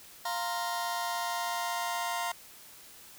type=chord; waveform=sawtooth; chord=F suspended fourth; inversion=none; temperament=just; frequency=698.5 / 931.3 / 1047.7 Hz; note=F5 / Bb5 / C6; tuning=0 / -2 / +2 cents; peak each=-31 / -31 / -33 dBFS; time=0.25-2.32 s; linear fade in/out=5 ms; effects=white hiss -52 dBFS RMS until 3.18 s